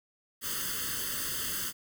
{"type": "noise with comb filter", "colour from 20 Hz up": "white", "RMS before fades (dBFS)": -34, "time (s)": [0.41, 1.73], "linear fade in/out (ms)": 50, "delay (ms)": 0.63, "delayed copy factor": 1, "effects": []}